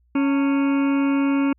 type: harmonic tone with a mistuned harmonic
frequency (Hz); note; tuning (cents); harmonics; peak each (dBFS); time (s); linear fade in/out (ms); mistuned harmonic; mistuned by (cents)
277.2; C#4; 0; 1 / 2 / 3 / 4 / 5 / 6 / 8 / 9 / 10; -17 / -33 / -34 / -34 / -35 / -43 / -37 / -39 / -41; 0.15-1.53; 5; 3; +140
effects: added 60 Hz sine -58 dBFS peak until 1.58 s